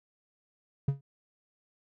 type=tone with exponential decay; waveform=triangle; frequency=138.59 Hz; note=C#3; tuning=in tune; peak=-18 dBFS; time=0.88-1.01 s; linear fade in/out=5 ms; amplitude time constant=28 ms; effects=none